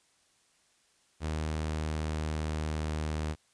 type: tone with pitch glide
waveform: sawtooth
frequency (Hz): 77.78 to 77.15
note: D#2 to D#2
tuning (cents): 0 to -14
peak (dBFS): -27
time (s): 1.2-3.36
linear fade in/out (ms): 50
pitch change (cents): -14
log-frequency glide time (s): 1.47-3.11
effects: white hiss -68 dBFS RMS until 3.53 s + resampled to 22050 Hz